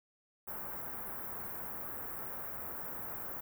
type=band-stop noise; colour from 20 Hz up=white; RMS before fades=-42 dBFS; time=0.47-3.41 s; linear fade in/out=10 ms; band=1500 to 15000 Hz; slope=24 dB/octave; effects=none